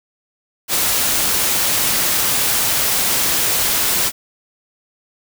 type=noise; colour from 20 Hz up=white; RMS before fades=-17 dBFS; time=0.68-4.12 s; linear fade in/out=50 ms; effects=none